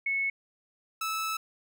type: tone pair in turn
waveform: sine / sawtooth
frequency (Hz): 2200 / 1308.1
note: C#7 / E6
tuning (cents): -14 / -14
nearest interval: major sixth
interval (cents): 900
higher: first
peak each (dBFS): -26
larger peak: neither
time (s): 0.06-0.3 / 1.01-1.37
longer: second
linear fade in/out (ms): 5
effects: none